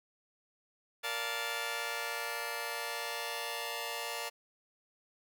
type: chord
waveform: 10% pulse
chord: Bb major seventh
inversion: none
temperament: just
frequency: 466.2 / 582.7 / 699.2 / 874.1 Hz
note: Bb4 / D5 / F5 / A5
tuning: 0 / -14 / +2 / -12 cents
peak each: -33 dBFS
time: 1.03-4.3 s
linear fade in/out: 20 ms
effects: none

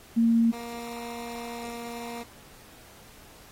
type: tone pair in turn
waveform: sine / 15% pulse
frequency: 230 / 235.4 Hz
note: A#3 / A#3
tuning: -23 / +17 cents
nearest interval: unison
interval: 40 cents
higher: second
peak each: -18 / -29 dBFS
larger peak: first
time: 0.16-0.52 / 0.52-2.24 s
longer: second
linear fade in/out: 20 ms
effects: pink hiss -52 dBFS RMS until 3.51 s + AAC 48 kbps

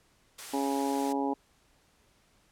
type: high-pass noise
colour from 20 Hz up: white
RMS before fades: -42 dBFS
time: 0.38-1.13 s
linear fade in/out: 10 ms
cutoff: 470 Hz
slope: 12 dB/octave
type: harmonic tone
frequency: 138.59 Hz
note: C#3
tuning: in tune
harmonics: 2 / 3 / 4 / 5 / 6 / 7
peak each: -30 / -35 / -39 / -41 / -33 / -40 dBFS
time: 0.53-1.34 s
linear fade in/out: 10 ms
effects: pink hiss -66 dBFS RMS until 2.51 s + low-pass 11000 Hz 12 dB/octave

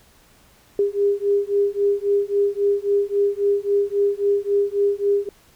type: beating tone pair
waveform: sine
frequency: 401.8 / 405.5 Hz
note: G4 / G#4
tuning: +43 / -41 cents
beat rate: 3.7 Hz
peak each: -20 dBFS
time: 0.79-5.29 s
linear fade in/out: 2 ms
effects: pink hiss -54 dBFS RMS until 5.55 s

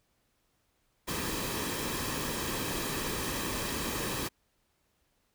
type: noise with comb filter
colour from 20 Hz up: pink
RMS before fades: -34 dBFS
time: 1.07-4.29 s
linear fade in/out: 20 ms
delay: 1.4 ms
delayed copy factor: -0.5
effects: pink hiss -74 dBFS RMS until 5.34 s

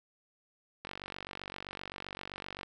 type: click train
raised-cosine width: 0.3 ms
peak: -24 dBFS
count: 86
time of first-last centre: 0.85-2.632 s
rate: 47.7 Hz
effects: none

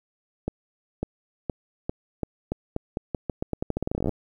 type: accelerating click train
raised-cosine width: 2 ms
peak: -13 dBFS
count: 27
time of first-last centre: 0.48-4.093 s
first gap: 550 ms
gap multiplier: 0.85
effects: 9-bit

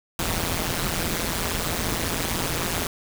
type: noise with amplitude modulation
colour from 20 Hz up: pink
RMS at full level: -22 dBFS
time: 0.19-2.87 s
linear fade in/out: 2 ms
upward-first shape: sine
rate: 170 Hz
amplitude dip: 100%
effects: none

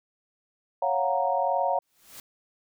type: chord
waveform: sine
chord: Gb major seventh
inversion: second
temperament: equal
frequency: 554.4 / 698.5 / 740 / 932.3 Hz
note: Db5 / F5 / Gb5 / Bb5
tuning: 0 / 0 / 0 / 0 cents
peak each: -28 dBFS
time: 0.82-1.79 s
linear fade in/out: 5 ms
type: noise with exponential growth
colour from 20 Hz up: white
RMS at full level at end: -41 dBFS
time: 1.82-2.2 s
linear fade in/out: 2 ms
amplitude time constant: 82 ms
effects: none

